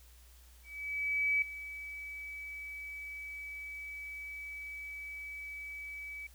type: tone with ADSR envelope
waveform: sine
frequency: 2289 Hz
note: D7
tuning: 45 cents flat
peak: -26 dBFS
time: 0.63-6.27 s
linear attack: 790 ms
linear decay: 3 ms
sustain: -15 dB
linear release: 5 ms
effects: added 60 Hz sine -56 dBFS peak until 6.34 s + white hiss -63 dBFS RMS until 6.34 s